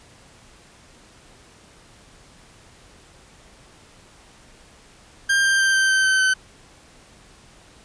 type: tone with pitch steps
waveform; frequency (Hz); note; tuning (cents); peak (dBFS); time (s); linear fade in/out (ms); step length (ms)
40% pulse; 1593 / 1582 / 1571.1 / 1560.2 / 1549.4 / 1538.7 / 1528.1; G6 / G6 / G6 / G6 / G6 / G6 / G6; +27 / +15 / +3 / -9 / -21 / -33 / -45; -15; 5.29-6.34; 10; 150
effects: pink hiss -50 dBFS RMS until 7.84 s + resampled to 22050 Hz